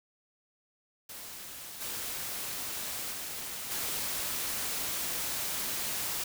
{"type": "noise with level steps", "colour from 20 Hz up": "white", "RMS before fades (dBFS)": [-44, -37, -39, -34], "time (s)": [1.09, 6.24], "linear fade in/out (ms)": 5, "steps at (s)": [1.8, 3.12, 3.7], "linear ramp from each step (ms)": 20, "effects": []}